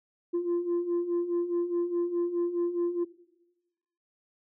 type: beating tone pair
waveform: sine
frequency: 343.4 / 348.2 Hz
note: F4 / F4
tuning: -29 / -5 cents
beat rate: 4.8 Hz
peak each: -31 / -25 dBFS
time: 0.33-3.05 s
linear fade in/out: 20 ms
effects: noise-tail reverb RT60 1.0 s tail -17 dB re dry + tanh soft clip ceiling -23 dBFS